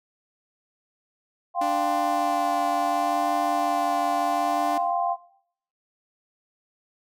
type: chord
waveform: sine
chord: F suspended second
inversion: none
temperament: equal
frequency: 698.5 / 784 / 1046.5 Hz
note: F5 / G5 / C6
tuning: 0 / 0 / 0 cents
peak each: -24 / -27 / -29 dBFS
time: 1.54-5.17 s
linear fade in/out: 50 ms
type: tone with vibrato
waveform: sawtooth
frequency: 293.7 Hz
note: D4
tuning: in tune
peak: -25 dBFS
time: 1.61-4.78 s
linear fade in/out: 5 ms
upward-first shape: sine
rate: 0.72 Hz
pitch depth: 14 cents each way
effects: noise-tail reverb RT60 0.6 s tail -17 dB re dry